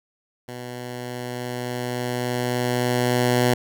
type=tone with level ramp; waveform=10% pulse; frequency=123.47 Hz; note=B2; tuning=in tune; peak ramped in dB=-25 to -8 dBFS; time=0.48-3.54 s; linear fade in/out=5 ms; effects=none